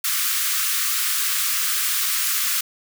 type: high-pass noise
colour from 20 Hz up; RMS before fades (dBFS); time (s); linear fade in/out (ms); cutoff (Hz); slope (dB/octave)
white; -22; 0.04-2.61; 5; 1100; 96
effects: none